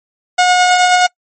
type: tone with tremolo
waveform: sawtooth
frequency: 724 Hz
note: F#5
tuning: 38 cents flat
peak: -3 dBFS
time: 0.38-1.07 s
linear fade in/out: 10 ms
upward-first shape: sine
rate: 9.4 Hz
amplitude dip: 25%
effects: noise-tail reverb RT60 0.1 s tail -25 dB re dry + MP3 32 kbps